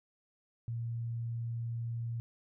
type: tone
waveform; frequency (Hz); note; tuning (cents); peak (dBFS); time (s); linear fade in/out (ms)
sine; 116.54; A#2; 0; -34; 0.68-2.2; 0
effects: none